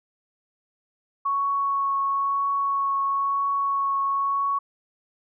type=tone with vibrato; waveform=sine; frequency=1108.7 Hz; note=C#6; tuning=in tune; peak=-21 dBFS; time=1.25-4.59 s; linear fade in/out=10 ms; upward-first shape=triangle; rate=1 Hz; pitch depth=11 cents each way; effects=none